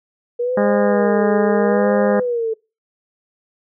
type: tone with vibrato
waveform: sine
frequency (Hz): 475.9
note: A#4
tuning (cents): +36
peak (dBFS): -17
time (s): 0.39-2.54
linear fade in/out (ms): 10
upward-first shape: sine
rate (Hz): 0.77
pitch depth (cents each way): 160
type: harmonic tone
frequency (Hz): 204.4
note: G#3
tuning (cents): -27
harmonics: 1 / 2 / 3 / 4 / 5 / 6 / 7 / 8 / 9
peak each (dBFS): -18 / -21 / -21 / -25 / -31 / -30 / -33 / -30 / -34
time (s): 0.57-2.2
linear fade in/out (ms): 5
effects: noise-tail reverb RT60 0.3 s tail -25 dB re dry